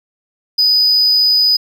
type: tone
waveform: triangle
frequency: 4978 Hz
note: D#8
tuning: in tune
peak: -7 dBFS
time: 0.58-1.57 s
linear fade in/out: 10 ms
effects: tanh soft clip ceiling -3 dBFS